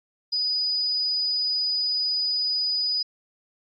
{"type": "tone", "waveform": "sine", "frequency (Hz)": 4959, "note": "D#8", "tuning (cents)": -7, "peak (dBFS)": -22, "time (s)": [0.32, 3.03], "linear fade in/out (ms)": 10, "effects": ["AAC 64 kbps"]}